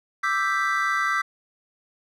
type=chord; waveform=triangle; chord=E minor seventh; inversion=third; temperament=equal; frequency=1174.7 / 1318.5 / 1568 / 1975.5 Hz; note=D6 / E6 / G6 / B6; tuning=0 / 0 / 0 / 0 cents; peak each=-25 dBFS; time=0.23-1.22 s; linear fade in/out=10 ms; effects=none